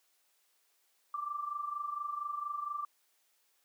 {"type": "tone with amplitude modulation", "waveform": "sine", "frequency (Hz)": 1174.7, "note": "D6", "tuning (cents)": 0, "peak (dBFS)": -32, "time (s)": [1.14, 2.85], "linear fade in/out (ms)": 2, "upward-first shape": "sine", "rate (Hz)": 24.3, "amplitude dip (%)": 70, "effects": ["white hiss -73 dBFS RMS until 3.64 s", "high-pass 400 Hz 12 dB/octave"]}